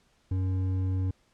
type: tone with hard clipping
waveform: sine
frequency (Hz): 93.6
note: F#2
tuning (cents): +20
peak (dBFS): -27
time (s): 0.31-1.11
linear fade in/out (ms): 5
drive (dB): 7
effects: pink hiss -67 dBFS RMS until 1.33 s + low-pass 8000 Hz 12 dB/octave